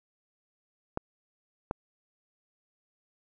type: clicks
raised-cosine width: 1 ms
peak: -16 dBFS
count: 2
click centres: 0.974 / 1.711 s
effects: none